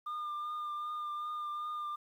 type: tone with vibrato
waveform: sine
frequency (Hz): 1205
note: D6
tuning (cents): +44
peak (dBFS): -33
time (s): 0.06-1.96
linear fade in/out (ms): 10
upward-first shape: triangle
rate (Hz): 2.6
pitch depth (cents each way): 23
effects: tanh soft clip ceiling -35 dBFS + 11-bit